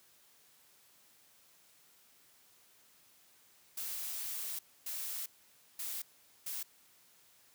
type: noise bursts at uneven times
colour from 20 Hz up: blue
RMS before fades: -40 dBFS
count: 4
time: 3.77-4.59 / 4.86-5.26 / 5.79-6.02 / 6.46-6.63 s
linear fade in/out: 5 ms
effects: white hiss -65 dBFS RMS until 7.54 s + high-pass 80 Hz 12 dB/octave